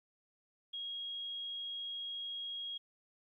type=tone; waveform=sine; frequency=3283 Hz; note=G#7; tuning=21 cents flat; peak=-39 dBFS; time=0.73-2.78 s; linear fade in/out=10 ms; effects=13-bit